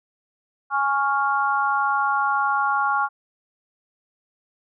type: chord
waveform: sine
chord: Db major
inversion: second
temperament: equal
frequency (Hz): 830.6 / 1108.7 / 1396.9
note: Ab5 / Db6 / F6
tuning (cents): 0 / 0 / 0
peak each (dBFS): -23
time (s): 0.7-3.09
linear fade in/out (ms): 50
effects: none